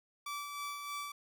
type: tone with tremolo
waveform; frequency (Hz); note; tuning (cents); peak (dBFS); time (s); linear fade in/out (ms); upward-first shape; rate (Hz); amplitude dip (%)
sawtooth; 1157; D6; -26; -34; 0.26-1.12; 5; sine; 3.2; 40
effects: none